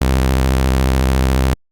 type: tone with vibrato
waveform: sawtooth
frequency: 65.41 Hz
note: C2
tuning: in tune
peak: -8 dBFS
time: 0.01-1.54 s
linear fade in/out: 5 ms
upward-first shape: sine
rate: 14 Hz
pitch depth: 65 cents each way
effects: Opus 48 kbps